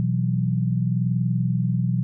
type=chord; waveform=sine; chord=B suspended fourth; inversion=none; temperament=just; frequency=123.47 / 164.63 / 185.21 Hz; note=B2 / E3 / F#3; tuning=0 / -2 / +2 cents; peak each=-22 / -25 / -25 dBFS; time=0-2.03 s; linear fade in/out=0 ms; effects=none